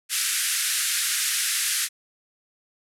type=band-pass noise; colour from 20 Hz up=white; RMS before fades=-25 dBFS; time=0.09-1.89 s; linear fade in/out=50 ms; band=1400 to 12000 Hz; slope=48 dB/octave; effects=none